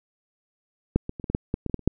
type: clicks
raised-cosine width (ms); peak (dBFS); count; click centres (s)
3; -6 / -17 / -22 / -20 / -15 / -7 / -11 / -16 / -20 / -10 / -30 / -6; 12; 0.96 / 1.094 / 1.198 / 1.242 / 1.3 / 1.349 / 1.541 / 1.663 / 1.697 / 1.743 / 1.793 / 1.876
effects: none